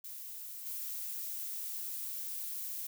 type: noise with level steps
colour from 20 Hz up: violet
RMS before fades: -45 / -40 dBFS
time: 0.04-2.87 s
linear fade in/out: 5 ms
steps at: 0.65 s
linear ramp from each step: 20 ms
effects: none